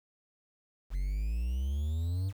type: exponential sweep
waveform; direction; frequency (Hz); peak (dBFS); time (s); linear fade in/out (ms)
triangle; up; 43.65 to 99.1; -27; 0.9-2.33; 50
effects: 9-bit